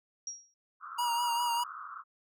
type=tone with exponential decay; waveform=sine; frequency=5660 Hz; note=F8; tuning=22 cents sharp; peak=-33 dBFS; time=0.27-0.54 s; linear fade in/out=2 ms; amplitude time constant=57 ms
type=band-pass noise; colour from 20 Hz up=pink; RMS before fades=-44 dBFS; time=0.8-2.04 s; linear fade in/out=50 ms; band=1100 to 1400 Hz; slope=96 dB/octave
type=tone with vibrato; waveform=square; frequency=951 Hz; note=A#5; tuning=34 cents sharp; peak=-29 dBFS; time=0.98-1.64 s; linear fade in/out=10 ms; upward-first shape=triangle; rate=5 Hz; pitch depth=41 cents each way
effects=none